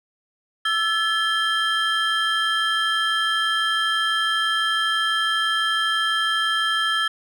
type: tone cluster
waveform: triangle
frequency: 1327 / 1721 / 3173 Hz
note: E6 / A6 / G7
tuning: +11 / -39 / +20 cents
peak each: -22 dBFS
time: 0.65-7.08 s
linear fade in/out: 5 ms
effects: none